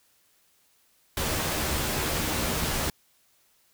pink noise with comb filter, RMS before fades -28 dBFS, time 1.17-2.9 s, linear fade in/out 2 ms, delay 13 ms, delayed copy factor +0.5, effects white hiss -65 dBFS RMS until 3.73 s

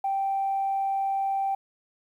sine tone, 782 Hz, G5, 4 cents flat, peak -23 dBFS, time 0.04-1.55 s, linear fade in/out 5 ms, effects tanh soft clip ceiling -19 dBFS + 10-bit

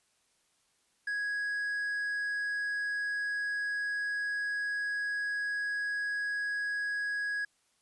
triangle tone, 1661.2 Hz, G#6, in tune, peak -29 dBFS, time 1.07-7.45 s, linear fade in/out 5 ms, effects white hiss -72 dBFS RMS until 7.81 s + resampled to 24000 Hz

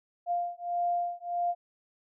sine beating tone pair, 698.5 / 700.1 Hz, F5 / F5, 0 / +4 cents, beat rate 1.6 Hz, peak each -31 dBFS, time 0.26-1.55 s, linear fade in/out 50 ms, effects none

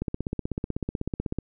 click train, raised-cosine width 3 ms, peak -15 dBFS, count 23, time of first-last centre 0.02-1.386 s, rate 16.1 Hz, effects none

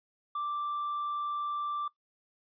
sine tone with tanh clipping, 1174.7 Hz, D6, in tune, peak -32 dBFS, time 0.35-1.88 s, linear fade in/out 5 ms, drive 2 dB, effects noise-tail reverb RT60 0.1 s tail -17 dB re dry + resampled to 11025 Hz

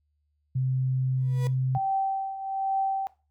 sine tone, 130 Hz, C3, 11 cents flat, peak -23 dBFS, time 0.55-1.78 s, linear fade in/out 10 ms
35% pulse tone with exponential growth, 487.9 Hz, B4, 21 cents flat, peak -30 dBFS, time 1.17-1.47 s, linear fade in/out 0 ms, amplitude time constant 65 ms
sine tone with tremolo, 776 Hz, G5, 18 cents flat, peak -22 dBFS, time 1.75-3.07 s, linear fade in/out 0 ms, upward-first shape triangle, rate 1.2 Hz, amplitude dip 75%
effects noise-tail reverb RT60 0.3 s tail -17 dB re dry + added 74 Hz sine -70 dBFS peak until 3.3 s

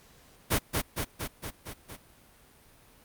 pink noise with echo, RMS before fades -25 dBFS, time 0.5-0.59 s, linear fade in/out 20 ms, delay 230 ms, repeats 6, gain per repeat -3 dB, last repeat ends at 1.97 s, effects pink hiss -58 dBFS RMS until 3.04 s + Opus 48 kbps

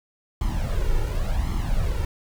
brown noise with flanger, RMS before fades -23 dBFS, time 0.41-2.05 s, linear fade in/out 2 ms, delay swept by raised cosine 0.94 to 2.24 ms, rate 0.9 Hz, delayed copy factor +0.7, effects none

